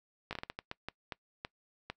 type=slowing click train; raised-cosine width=0.3 ms; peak=-22 dBFS; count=12; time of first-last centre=0.31-1.9 s; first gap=18 ms; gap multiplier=1.38; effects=noise-tail reverb RT60 0.1 s tail -23 dB re dry